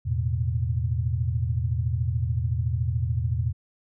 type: chord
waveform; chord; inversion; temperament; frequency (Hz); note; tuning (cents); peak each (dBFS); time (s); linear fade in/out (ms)
sine; E suspended fourth; none; just; 82.41 / 109.88 / 123.61; E2 / A2 / B2; 0 / -2 / +2; -27; 0.05-3.53; 20
effects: none